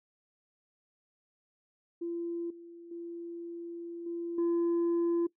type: tone with level steps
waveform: sine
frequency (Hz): 340.6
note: F4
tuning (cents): -43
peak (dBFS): -32 / -46 / -38 / -33 / -23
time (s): 2.01-5.27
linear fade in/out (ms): 10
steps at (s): 2.5 / 2.91 / 4.06 / 4.38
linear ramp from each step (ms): 5
effects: noise-tail reverb RT60 0.1 s tail -20 dB re dry + tanh soft clip ceiling -25 dBFS